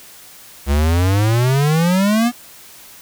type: exponential sweep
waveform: square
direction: up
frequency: 68.2 to 246.9 Hz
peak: -13 dBFS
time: 0.66-2.32 s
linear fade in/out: 50 ms
effects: white hiss -41 dBFS RMS until 3.01 s